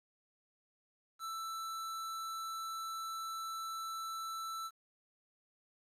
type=tone; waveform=square; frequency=1326 Hz; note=E6; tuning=10 cents sharp; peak=-40 dBFS; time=1.19-4.71 s; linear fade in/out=50 ms; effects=resampled to 32000 Hz + 11-bit